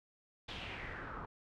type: noise with low-pass filter sweep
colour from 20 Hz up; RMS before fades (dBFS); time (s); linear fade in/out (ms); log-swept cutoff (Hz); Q
pink; -45; 0.48-1.26; 10; 3600 to 1100; 3.3
effects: none